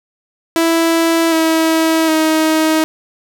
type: tone with pitch steps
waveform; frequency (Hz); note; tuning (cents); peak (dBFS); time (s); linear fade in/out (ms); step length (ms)
sawtooth; 330.3 / 322.9 / 315.7; E4 / E4 / D#4; +4 / -36 / +25; -7; 0.56-2.84; 0; 760
effects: 8-bit